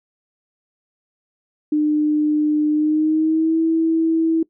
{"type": "tone with pitch glide", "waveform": "sine", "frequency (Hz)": [301.6, 325.1], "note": ["D4", "E4"], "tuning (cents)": [46, -24], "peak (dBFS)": -14, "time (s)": [1.72, 4.43], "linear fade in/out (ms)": 5, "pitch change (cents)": 130, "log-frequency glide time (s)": [2.71, 3.59], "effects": ["noise-tail reverb RT60 0.1 s tail -20 dB re dry"]}